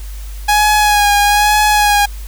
sawtooth tone with vibrato, 830.6 Hz, G#5, in tune, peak -5 dBFS, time 0.48-2.06 s, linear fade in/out 10 ms, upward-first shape sine, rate 1.1 Hz, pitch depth 29 cents each way, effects added 50 Hz sine -24 dBFS peak until 2.27 s + white hiss -39 dBFS RMS until 2.27 s

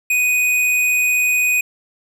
sine tone with tanh clipping, 2489 Hz, D#7, in tune, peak -15 dBFS, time 0.1-1.61 s, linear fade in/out 5 ms, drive 18 dB, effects none

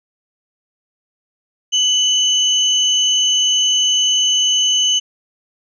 sine tone pair together, 2983 / 6321 Hz, F#7 / G8, +13 / +13 cents, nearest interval octave + minor second, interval 1300 cents, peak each -13 / -19 dBFS, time 1.72-5 s, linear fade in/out 20 ms, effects none

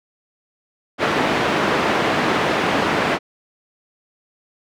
pink band-pass noise, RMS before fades -19 dBFS, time 0.98-3.19 s, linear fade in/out 50 ms, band 230 to 2400 Hz, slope 12 dB/octave, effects none

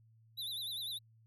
square tone with vibrato, 3729 Hz, A#7, in tune, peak -39 dBFS, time 0.37-0.99 s, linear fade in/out 20 ms, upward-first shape sine, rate 10 Hz, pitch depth 130 cents each way, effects added 112 Hz sine -62 dBFS peak until 1.26 s

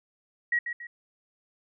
sine tone with echo, 1907 Hz, A#6, 39 cents sharp, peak -22 dBFS, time 0.52-0.59 s, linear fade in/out 5 ms, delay 140 ms, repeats 2, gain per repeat -8 dB, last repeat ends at 0.87 s, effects none

